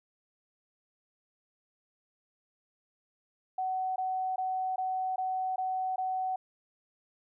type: tone bursts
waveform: sine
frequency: 750 Hz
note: F#5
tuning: 23 cents sharp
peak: -29 dBFS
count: 7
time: 3.58-6.36 s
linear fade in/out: 5 ms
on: 380 ms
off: 20 ms
effects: none